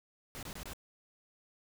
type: noise bursts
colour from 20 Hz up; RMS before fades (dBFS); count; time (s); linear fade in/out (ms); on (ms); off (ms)
pink; -44; 4; 0.35-0.734; 0; 78; 24
effects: none